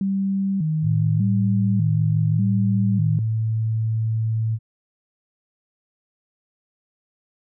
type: tone with vibrato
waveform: sine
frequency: 174.61 Hz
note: F3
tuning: in tune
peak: -19 dBFS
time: 0.01-3.19 s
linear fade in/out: 2 ms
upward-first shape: square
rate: 0.84 Hz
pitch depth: 190 cents each way
type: tone with pitch glide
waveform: sine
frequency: 110 to 111.47 Hz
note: A2 to A2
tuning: 0 to +23 cents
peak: -19 dBFS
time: 0.82-4.59 s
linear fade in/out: 50 ms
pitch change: +23 cents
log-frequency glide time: 1.45-4.41 s
effects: none